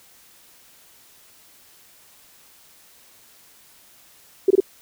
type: tone bursts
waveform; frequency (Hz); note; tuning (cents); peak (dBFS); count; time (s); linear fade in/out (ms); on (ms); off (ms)
sine; 385.6; G4; -28; -10; 3; 4.48-4.603; 5; 25; 24
effects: white hiss -52 dBFS RMS until 4.81 s